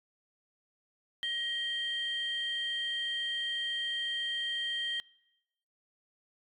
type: tone pair together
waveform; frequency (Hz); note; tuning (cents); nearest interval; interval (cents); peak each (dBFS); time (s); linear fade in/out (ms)
sine; 1889 / 3167; A#6 / G7; +22 / +17; major sixth; 895; -36 / -31; 1.23-5; 0
effects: noise-tail reverb RT60 0.9 s tail -25 dB re dry + tanh soft clip ceiling -26 dBFS